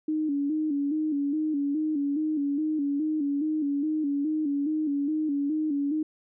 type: tone with vibrato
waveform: sine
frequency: 296.3 Hz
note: D4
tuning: 15 cents sharp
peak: -24 dBFS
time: 0.08-6.03 s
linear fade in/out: 5 ms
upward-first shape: square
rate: 2.4 Hz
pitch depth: 77 cents each way
effects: none